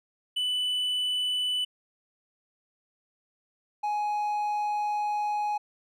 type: tone pair in turn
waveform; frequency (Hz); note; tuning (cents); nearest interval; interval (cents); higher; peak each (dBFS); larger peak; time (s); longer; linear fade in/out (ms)
triangle; 2986 / 835.5; F#7 / G#5; +15 / +10; octave + minor seventh; 2205; first; -24; neither; 0.36-1.65 / 3.83-5.58; second; 10
effects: none